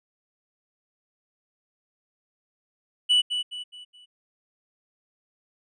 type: tone with echo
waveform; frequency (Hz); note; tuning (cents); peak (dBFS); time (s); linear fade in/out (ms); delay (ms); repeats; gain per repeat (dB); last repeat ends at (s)
triangle; 2960; F#7; 0; -15; 3.09-3.22; 20; 210; 4; -8; 4.06
effects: resampled to 22050 Hz